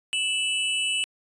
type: tone pair together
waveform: square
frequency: 2637 / 2960 Hz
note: E7 / F#7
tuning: 0 / 0 cents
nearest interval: major second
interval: 200 cents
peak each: -28 / -26 dBFS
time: 0.13-1.04 s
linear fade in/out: 0 ms
effects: resampled to 22050 Hz